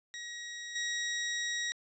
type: tone with level steps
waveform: 20% pulse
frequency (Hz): 1900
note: A#6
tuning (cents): +33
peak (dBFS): -35 / -27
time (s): 0.14-1.72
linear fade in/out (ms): 0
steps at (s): 0.75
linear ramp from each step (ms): 10
effects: resampled to 22050 Hz